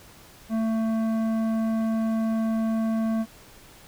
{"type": "tone with tanh clipping", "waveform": "sine", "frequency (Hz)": 223.1, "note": "A3", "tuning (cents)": 24, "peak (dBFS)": -24, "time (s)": [0.49, 3.26], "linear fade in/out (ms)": 50, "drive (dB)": 12, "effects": ["pink hiss -50 dBFS RMS until 3.87 s"]}